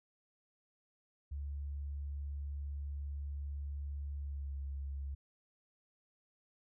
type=tone with pitch glide; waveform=sine; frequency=71.2 to 69.29 Hz; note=C#2 to C#2; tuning=+47 to 0 cents; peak=-38 dBFS; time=1.31-5.15 s; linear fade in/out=10 ms; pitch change=-47 cents; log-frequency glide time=4.2-4.56 s; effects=none